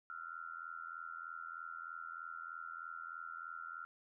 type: tone with amplitude modulation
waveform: sine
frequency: 1378 Hz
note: F6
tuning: 24 cents flat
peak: -40 dBFS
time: 0.1-3.85 s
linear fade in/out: 0 ms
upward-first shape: sine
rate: 83.2 Hz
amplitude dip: 100%
effects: none